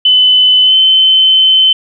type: tone with pitch glide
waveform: sine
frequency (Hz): 3019 to 3065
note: F#7 to G7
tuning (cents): +34 to -40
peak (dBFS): -4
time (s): 0.05-1.73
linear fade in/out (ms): 5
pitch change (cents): +26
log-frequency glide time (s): 0.63-0.75
effects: none